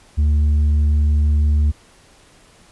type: tone with tanh clipping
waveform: triangle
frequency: 74.5 Hz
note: D2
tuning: 25 cents sharp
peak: -13 dBFS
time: 0.17-1.72 s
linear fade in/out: 20 ms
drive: 8 dB
effects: pink hiss -50 dBFS RMS until 2.71 s + resampled to 24000 Hz